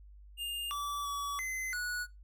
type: tone with pitch steps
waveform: square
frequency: 2814 / 1155 / 1140 / 2051 / 1466 Hz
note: F7 / D6 / C#6 / C7 / F#6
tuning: +12 / -29 / +48 / -35 / -16 cents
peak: -35 dBFS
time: 0.37-2.07 s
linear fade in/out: 50 ms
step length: 340 ms
effects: noise-tail reverb RT60 0.2 s tail -18 dB re dry + added 50 Hz sine -51 dBFS peak until 2.23 s